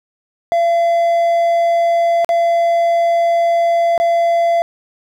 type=tone with dropouts; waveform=triangle; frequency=680 Hz; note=F5; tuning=46 cents flat; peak=-9 dBFS; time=0.52-4.62 s; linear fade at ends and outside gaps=0 ms; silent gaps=2.246-2.291 / 3.978-4 s; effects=none